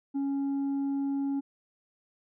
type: tone with tanh clipping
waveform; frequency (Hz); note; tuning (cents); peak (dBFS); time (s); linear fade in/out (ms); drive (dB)
sine; 277.2; C#4; 0; -28; 0.14-1.41; 20; 3
effects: none